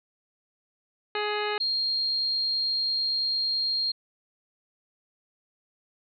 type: harmonic tone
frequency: 418.6 Hz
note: G#4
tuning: 14 cents sharp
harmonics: 1 / 2 / 3 / 4 / 5 / 6 / 7 / 9 / 10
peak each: -30 / -33 / -35 / -36 / -37 / -38 / -38 / -40 / -40 dBFS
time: 1.15-1.58 s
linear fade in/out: 2 ms
type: tone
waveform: sine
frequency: 4223 Hz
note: C8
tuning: 15 cents sharp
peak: -24 dBFS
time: 1.6-3.92 s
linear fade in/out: 10 ms
effects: none